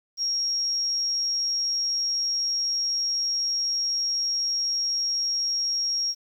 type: tone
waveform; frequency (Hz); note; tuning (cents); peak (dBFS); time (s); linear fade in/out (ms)
sine; 5588; F8; 0; -23; 0.17-6.15; 50
effects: 9-bit